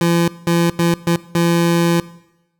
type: tone bursts at uneven times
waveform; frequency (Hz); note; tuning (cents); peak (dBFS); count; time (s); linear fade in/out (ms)
25% pulse; 170; F3; -46; -9; 5; 0.01-0.28 / 0.47-0.7 / 0.79-0.94 / 1.07-1.16 / 1.35-2; 2
effects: noise-tail reverb RT60 0.9 s tail -19 dB re dry